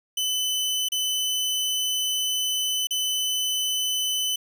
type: tone with dropouts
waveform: sawtooth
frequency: 3018 Hz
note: F#7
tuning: 34 cents sharp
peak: -20 dBFS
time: 0.17-4.36 s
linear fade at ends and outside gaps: 5 ms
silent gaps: 0.887-0.919 / 2.871-2.907 s
effects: none